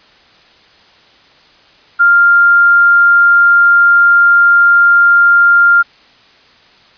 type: tone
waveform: sine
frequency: 1396.9 Hz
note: F6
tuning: in tune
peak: -4 dBFS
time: 1.99-5.83 s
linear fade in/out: 20 ms
effects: white hiss -45 dBFS RMS until 6.97 s + resampled to 11025 Hz